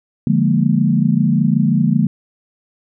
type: chord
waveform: sine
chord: Bb dominant seventh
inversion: first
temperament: equal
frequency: 146.83 / 174.61 / 207.7 / 233.1 Hz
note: D3 / F3 / Ab3 / Bb3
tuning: 0 / 0 / 0 / 0 cents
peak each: -17 dBFS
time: 0.27-2.07 s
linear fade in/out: 2 ms
effects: none